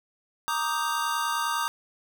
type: chord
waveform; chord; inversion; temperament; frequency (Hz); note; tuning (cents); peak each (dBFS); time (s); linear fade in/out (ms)
square; Eb major seventh; second; equal; 932.3 / 1174.7 / 1244.5 / 1568; Bb5 / D6 / Eb6 / G6; 0 / 0 / 0 / 0; -31 / -33 / -31 / -34; 0.48-1.68; 0
effects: none